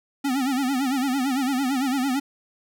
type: tone with vibrato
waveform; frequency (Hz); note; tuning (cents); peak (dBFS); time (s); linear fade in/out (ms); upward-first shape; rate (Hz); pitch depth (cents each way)
square; 265.2; C4; +23; -22; 0.24-2.2; 10; sine; 8.9; 120
effects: none